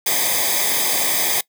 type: noise with comb filter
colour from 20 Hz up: white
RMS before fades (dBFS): -19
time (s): 0.06-1.41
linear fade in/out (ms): 5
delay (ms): 0.71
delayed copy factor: -0.85
effects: noise-tail reverb RT60 0.1 s tail -21 dB re dry